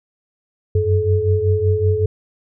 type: tone cluster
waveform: sine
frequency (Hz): 92 / 97.3 / 430.1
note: F#2 / G2 / A4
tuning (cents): -9 / -12 / -39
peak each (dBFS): -18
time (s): 0.75-2.06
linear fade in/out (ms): 5
effects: none